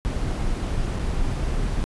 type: noise with dropouts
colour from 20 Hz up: brown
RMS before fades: -24 dBFS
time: 0.05-1.84 s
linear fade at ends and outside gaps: 0 ms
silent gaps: 0.989-0.993 s
effects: resampled to 24000 Hz